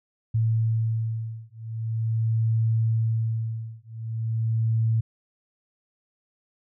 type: beating tone pair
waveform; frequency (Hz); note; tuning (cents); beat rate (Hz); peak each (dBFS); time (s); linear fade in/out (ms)
sine; 112.3 / 112.73; A2 / A2; +36 / +42; 0.43; -25; 0.34-5.01; 10
effects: none